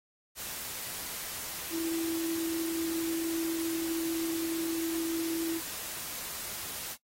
sine tone in noise, 329.6 Hz, E4, in tune, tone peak -30 dBFS, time 1.7-5.61 s, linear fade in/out 50 ms, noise white, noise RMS -39 dBFS, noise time 0.35-6.97 s, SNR +6 dB, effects noise-tail reverb RT60 0.1 s tail -19 dB re dry + AAC 48 kbps

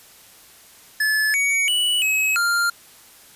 square tone with pitch steps, 1728 / 2249 / 2951 / 2561 / 1396 Hz, A6 / C#7 / F#7 / D#7 / F6, -32 / +24 / -5 / +49 / -1 cents, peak -18 dBFS, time 1-2.7 s, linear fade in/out 5 ms, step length 340 ms, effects white hiss -48 dBFS RMS until 3.35 s + resampled to 32000 Hz

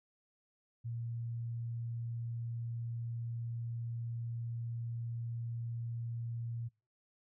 sine tone, 116.9 Hz, A#2, 5 cents sharp, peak -37 dBFS, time 0.84-6.69 s, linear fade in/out 20 ms, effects noise-tail reverb RT60 0.3 s tail -24 dB re dry

